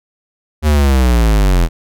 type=linear sweep; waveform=square; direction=down; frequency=77.78 to 40.3 Hz; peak=-9 dBFS; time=0.62-1.69 s; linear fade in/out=50 ms; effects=none